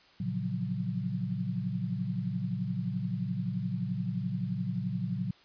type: chord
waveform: sine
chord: Gb major seventh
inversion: first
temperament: just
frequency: 115.62 / 138.75 / 173.43 / 185 Hz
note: Bb2 / Db3 / F3 / Gb3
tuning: -14 / +2 / -12 / 0 cents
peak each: -36 / -37 / -36 / -34 dBFS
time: 0.2-5.31 s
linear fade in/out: 5 ms
effects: white hiss -59 dBFS RMS until 5.44 s + resampled to 11025 Hz